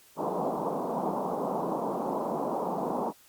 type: band-pass noise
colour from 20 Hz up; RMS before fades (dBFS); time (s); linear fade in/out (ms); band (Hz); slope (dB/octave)
white; -31; 0.16-3.13; 50; 160 to 1000; 48
effects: white hiss -58 dBFS RMS until 3.28 s + Opus 48 kbps